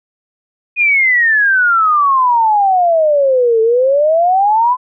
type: exponential two-way sweep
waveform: sine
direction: down then up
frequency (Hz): 2485 to 440 to 1025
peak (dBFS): -8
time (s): 0.76-4.77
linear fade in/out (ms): 50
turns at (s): 3.61
effects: none